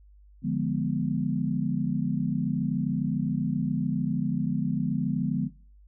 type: chord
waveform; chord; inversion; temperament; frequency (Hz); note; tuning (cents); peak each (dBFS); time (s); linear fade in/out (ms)
sine; D diminished seventh; none; equal with one note detuned; 147.26 / 174.61 / 207.7 / 246.9; D3 / F3 / Ab3 / Cb4; +5 / 0 / 0 / 0; -30; 0.42-5.5; 50
effects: noise-tail reverb RT60 0.4 s tail -19 dB re dry + added 50 Hz sine -51 dBFS peak until 5.87 s